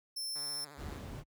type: tone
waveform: sawtooth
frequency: 5340 Hz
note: E8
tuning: 22 cents sharp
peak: -34 dBFS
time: 0.16-0.65 s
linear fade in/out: 10 ms
type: tone with vibrato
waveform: 5% pulse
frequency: 144.1 Hz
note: D3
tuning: 33 cents flat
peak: -39 dBFS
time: 0.35-0.99 s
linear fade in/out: 10 ms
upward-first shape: sine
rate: 14 Hz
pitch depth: 85 cents each way
type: noise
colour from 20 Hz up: brown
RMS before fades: -40 dBFS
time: 0.76-1.24 s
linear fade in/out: 50 ms
effects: high-pass 60 Hz 12 dB/octave